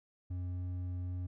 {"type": "tone with hard clipping", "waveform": "sine", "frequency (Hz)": 90.2, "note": "F#2", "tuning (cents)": -44, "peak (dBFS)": -37, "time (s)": [0.3, 1.27], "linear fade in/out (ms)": 10, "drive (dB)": 5, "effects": []}